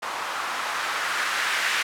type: noise with low-pass filter sweep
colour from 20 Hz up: violet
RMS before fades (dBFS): -27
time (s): 0.02-1.83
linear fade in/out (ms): 10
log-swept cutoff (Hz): 1000 to 1800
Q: 1.7
effects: none